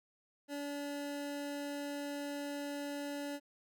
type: tone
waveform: 25% pulse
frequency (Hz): 286.9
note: D4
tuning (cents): -40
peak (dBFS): -35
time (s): 0.48-3.4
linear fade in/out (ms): 50
effects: none